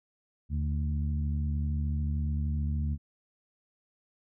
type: harmonic tone with a mistuned harmonic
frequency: 73.3 Hz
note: D2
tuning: 3 cents flat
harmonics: 1 / 2 / 3 / 4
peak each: -28 / -35 / -38 / -52 dBFS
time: 0.49-2.98 s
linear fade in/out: 50 ms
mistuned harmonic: 1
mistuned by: +84 cents
effects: none